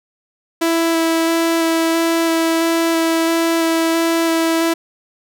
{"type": "tone with vibrato", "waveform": "sawtooth", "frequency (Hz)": 329.6, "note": "E4", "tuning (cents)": 0, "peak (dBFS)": -10, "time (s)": [0.61, 4.74], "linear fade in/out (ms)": 10, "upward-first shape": "square", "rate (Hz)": 1.5, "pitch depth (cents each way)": 9, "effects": []}